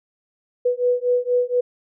sine beating tone pair, 490.5 / 494.7 Hz, B4 / B4, -12 / +3 cents, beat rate 4.2 Hz, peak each -20 dBFS, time 0.65-1.61 s, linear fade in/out 10 ms, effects none

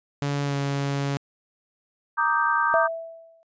sawtooth tone with pitch glide, 142.5 to 140.13 Hz, C#3 to C#3, +48 to +19 cents, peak -20 dBFS, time 0.22-1.17 s, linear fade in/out 0 ms, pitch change -29 cents, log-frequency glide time 0.44-0.56 s
sine chord, Eb major seventh, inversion second, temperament equal, 932.3 / 1174.7 / 1244.5 / 1568 Hz, Bb5 / D6 / Eb6 / G6, 0 / 0 / 0 / 0 cents, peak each -25 / -25 / -26 / -24 dBFS, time 2.17-2.88 s, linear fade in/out 20 ms
sine tone with exponential decay, 659 Hz, E5, 1 cent flat, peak -17 dBFS, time 2.74-3.43 s, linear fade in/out 0 ms, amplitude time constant 150 ms
effects resampled to 16000 Hz

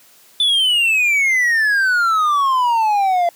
triangle exponential sweep, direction down, 3520 to 679 Hz, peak -11 dBFS, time 0.4-3.29 s, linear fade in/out 2 ms, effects white hiss -49 dBFS RMS until 3.35 s + high-pass 150 Hz 12 dB/octave

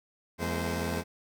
15% pulse tone cluster, 84.4 / 207.5 / 227.6 / 519 Hz, E2 / G#3 / A#3 / C5, +41 / -1 / -41 / -14 cents, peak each -26 / -30 / -32 / -30 dBFS, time 0.38-1.04 s, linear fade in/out 50 ms, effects none

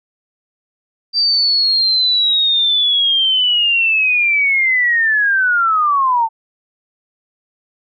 sine linear sweep, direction down, 4698 to 880 Hz, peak -11 dBFS, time 1.13-6.29 s, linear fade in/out 50 ms, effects none

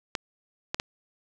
clicks, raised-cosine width 0.2 ms, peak -10 dBFS, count 3, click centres 0.152 / 0.745 / 0.799 s, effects none

